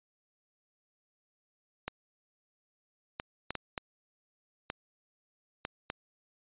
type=clicks; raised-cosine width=0.3 ms; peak=-18 dBFS; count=8; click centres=1.88 / 3.199 / 3.506 / 3.553 / 3.778 / 4.701 / 5.651 / 5.901 s; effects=resampled to 8000 Hz